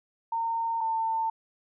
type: tone pair in turn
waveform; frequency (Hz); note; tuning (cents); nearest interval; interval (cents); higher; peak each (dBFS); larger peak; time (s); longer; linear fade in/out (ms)
sine; 915 / 898.2; A#5 / A5; -32 / +35; unison; 33; first; -26 / -25; second; 0.32-0.81 / 0.81-1.3; neither; 5
effects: none